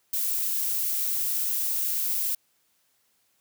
violet noise, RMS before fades -27 dBFS, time 0.13-2.35 s, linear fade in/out 5 ms, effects white hiss -69 dBFS RMS until 3.4 s + high-pass 60 Hz 12 dB/octave

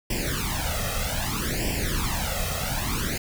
pink noise with flanger, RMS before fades -27 dBFS, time 0.1-3.18 s, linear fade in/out 5 ms, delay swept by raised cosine 0.38 to 1.58 ms, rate 0.63 Hz, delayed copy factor +1, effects none

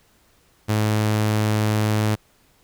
sawtooth tone, 107.1 Hz, A2, 46 cents flat, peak -14 dBFS, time 0.68-2.16 s, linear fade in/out 20 ms, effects pink hiss -59 dBFS RMS until 2.63 s

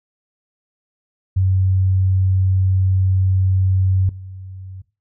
sine tone with level steps, 94.3 Hz, F#2, 33 cents sharp, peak -13 / -31 dBFS, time 1.36-4.82 s, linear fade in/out 10 ms, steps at 4.09 s, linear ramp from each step 2 ms, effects noise-tail reverb RT60 0.3 s tail -17 dB re dry

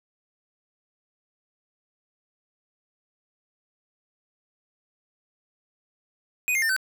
square tone with pitch steps, 2489 / 2117 / 1801.1 / 1532.2 Hz, D#7 / C7 / A6 / G6, 0 / +20 / +40 / -40 cents, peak -22 dBFS, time 6.48-6.764 s, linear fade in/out 0 ms, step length 71 ms, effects 10-bit

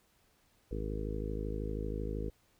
harmonic tone, 52.8 Hz, G#1, 29 cents sharp, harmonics 1 / 2 / 3 / 4 / 5 / 6 / 7 / 8 / 9, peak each -37 / -43 / -45 / -46 / -46 / -46 / -48 / -44 / -45 dBFS, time 0.71-2.3 s, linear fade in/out 5 ms, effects pink hiss -70 dBFS RMS until 2.59 s

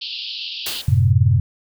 pink band-pass noise, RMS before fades -29 dBFS, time 0.01-0.82 s, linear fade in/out 10 ms, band 2700 to 4900 Hz, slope 96 dB/octave
white noise with exponential decay, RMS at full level -24 dBFS, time 0.66-1.12 s, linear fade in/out 5 ms, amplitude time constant 100 ms
sine chord, F# diminished, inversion none, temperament equal, 92.5 / 110 / 130.81 Hz, F#2 / A2 / C3, 0 / 0 / 0 cents, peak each -16 dBFS, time 0.88-1.4 s, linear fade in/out 5 ms
effects none

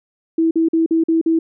sine tone bursts, 326.5 Hz, E4, 17 cents flat, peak -12 dBFS, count 6, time 0.38-1.39 s, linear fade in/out 5 ms, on 130 ms, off 46 ms, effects none

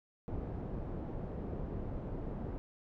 pink low-pass noise, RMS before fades -40 dBFS, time 0.28-2.58 s, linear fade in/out 0 ms, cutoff 510 Hz, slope 12 dB/octave, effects none

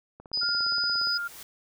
click train, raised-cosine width 1 ms, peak -31 dBFS, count 16, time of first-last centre 0.2-1.072 s, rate 17.2 Hz
sine tone, 4978 Hz, D#8, in tune, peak -25 dBFS, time 0.33-1.18 s, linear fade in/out 10 ms
sine tone with vibrato, 1396.9 Hz, F6, in tune, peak -29 dBFS, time 0.41-1.28 s, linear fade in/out 10 ms, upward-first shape sine, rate 2.9 Hz, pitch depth 11 cents each way
white noise with exponential growth, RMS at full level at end -42 dBFS, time 0.55-1.43 s, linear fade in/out 2 ms, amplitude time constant 190 ms
effects none

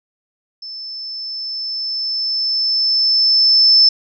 sine tone with level ramp, 5274 Hz, E8, in tune, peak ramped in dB -28 to -6 dBFS, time 0.62-3.89 s, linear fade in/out 5 ms, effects none

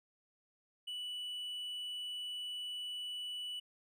triangle tone, 2960 Hz, F#7, in tune, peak -38 dBFS, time 0.87-3.6 s, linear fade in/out 10 ms, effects none

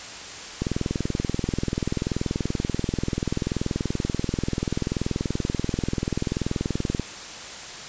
click train, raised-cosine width 3 ms, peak -11 dBFS, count 133, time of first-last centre 0.62-6.997 s, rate 20.7 Hz, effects white hiss -37 dBFS RMS until 7.88 s + resampled to 16000 Hz

